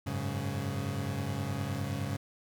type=chord; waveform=30% pulse; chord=F# suspended second; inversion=none; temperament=equal with one note detuned; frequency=94.17 / 103.83 / 138.59 Hz; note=F#2 / G#2 / C#3; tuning=+31 / 0 / 0 cents; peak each=-35 / -34 / -33 dBFS; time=0.06-2.17 s; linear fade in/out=10 ms; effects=none